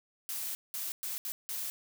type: noise bursts at uneven times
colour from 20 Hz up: blue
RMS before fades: -37 dBFS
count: 5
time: 0.29-0.55 / 0.74-0.92 / 1.03-1.18 / 1.25-1.32 / 1.49-1.7 s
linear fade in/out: 0 ms
effects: none